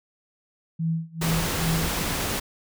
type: tone with tremolo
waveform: sine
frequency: 163.4 Hz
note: E3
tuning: 15 cents flat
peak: -21 dBFS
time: 0.79-2.03 s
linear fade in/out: 10 ms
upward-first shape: sine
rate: 2.4 Hz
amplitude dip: 95%
type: noise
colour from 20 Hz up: pink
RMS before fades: -27 dBFS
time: 1.21-2.4 s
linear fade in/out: 10 ms
effects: none